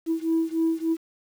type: beating tone pair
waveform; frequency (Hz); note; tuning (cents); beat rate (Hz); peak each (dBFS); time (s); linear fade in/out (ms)
sine; 325 / 328.4; E4 / E4; -24 / -6; 3.4; -23 / -24; 0.06-0.97; 50
effects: tanh soft clip ceiling -16 dBFS + 8-bit